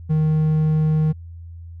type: tone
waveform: triangle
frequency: 155.56 Hz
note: D#3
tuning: in tune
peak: -13 dBFS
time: 0.09-1.13 s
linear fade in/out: 20 ms
effects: added 84 Hz sine -34 dBFS peak until 1.8 s